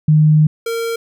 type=tone pair in turn; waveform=sine / square; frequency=153.5 / 460 Hz; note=D#3 / A#4; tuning=-23 / -23 cents; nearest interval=octave + perfect fifth; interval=1900 cents; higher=second; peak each=-7 / -19 dBFS; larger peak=first; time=0.08-0.47 / 0.66-0.96 s; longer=first; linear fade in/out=5 ms; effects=none